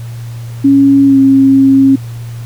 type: tone with pitch glide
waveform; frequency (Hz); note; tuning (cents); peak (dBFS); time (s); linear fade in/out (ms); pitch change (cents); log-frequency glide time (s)
sine; 276.6 to 270.4; C#4 to C#4; -4 to -43; -3; 0.64-1.96; 10; -39; 1.06-1.18
effects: added 117 Hz sine -21 dBFS peak until 2.45 s + pink hiss -38 dBFS RMS until 2.45 s